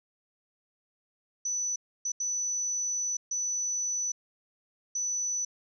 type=tone bursts at uneven times; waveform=sine; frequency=5970 Hz; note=F#8; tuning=15 cents sharp; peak=-28 dBFS; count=5; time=1.45-1.76 / 2.05-2.12 / 2.2-3.17 / 3.31-4.12 / 4.95-5.45 s; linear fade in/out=5 ms; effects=none